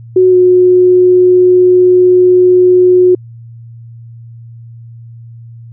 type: tone with pitch glide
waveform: sine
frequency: 369.5 to 363.6 Hz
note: F#4 to F#4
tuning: -2 to -30 cents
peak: -3 dBFS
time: 0.16-3.15 s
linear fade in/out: 5 ms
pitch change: -28 cents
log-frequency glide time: 0.3-0.35 s
effects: added 116 Hz sine -29 dBFS peak until 5.72 s